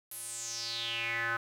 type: tone with band-pass filter sweep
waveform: square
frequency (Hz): 116.1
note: A#2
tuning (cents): -7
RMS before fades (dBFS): -36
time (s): 0.11-1.37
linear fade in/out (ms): 5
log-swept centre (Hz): 12000 to 1400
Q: 5.6
effects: 10-bit